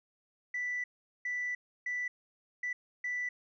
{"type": "tone bursts at uneven times", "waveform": "sine", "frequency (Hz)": 1975, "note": "B6", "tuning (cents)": 0, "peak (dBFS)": -31, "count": 5, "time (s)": [[0.54, 0.84], [1.25, 1.55], [1.86, 2.08], [2.63, 2.73], [3.04, 3.29]], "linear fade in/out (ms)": 5, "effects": ["tanh soft clip ceiling -29 dBFS"]}